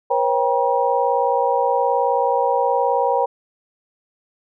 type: tone cluster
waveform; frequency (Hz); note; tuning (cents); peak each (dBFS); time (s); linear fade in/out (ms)
sine; 482.1 / 541 / 790 / 955; B4 / C#5 / G5 / A#5; -42 / -42 / +13 / +42; -21; 0.1-3.26; 10
effects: none